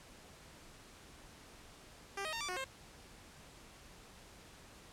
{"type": "tone with pitch steps", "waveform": "10% pulse", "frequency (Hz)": [395.6, 628, 916, 1168, 364.6, 531], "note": ["G4", "D#5", "A#5", "D6", "F#4", "C5"], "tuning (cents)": [16, 16, -31, -10, -25, 25], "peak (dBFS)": -30, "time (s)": [2.17, 2.644], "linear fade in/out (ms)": 5, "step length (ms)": 79, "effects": ["pink hiss -57 dBFS RMS until 4.92 s", "low-pass 10000 Hz 12 dB/octave"]}